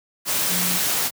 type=tone in noise; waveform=sine; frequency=179.5 Hz; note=F3; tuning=48 cents sharp; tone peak=-28 dBFS; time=0.48-0.8 s; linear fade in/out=50 ms; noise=white; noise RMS=-22 dBFS; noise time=0.25-1.11 s; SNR=-9 dB; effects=high-pass 100 Hz 12 dB/octave